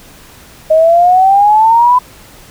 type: exponential sweep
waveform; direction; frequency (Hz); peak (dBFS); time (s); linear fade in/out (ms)
sine; up; 622 to 1009; -4; 0.7-1.99; 10
effects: pink hiss -38 dBFS RMS until 2.5 s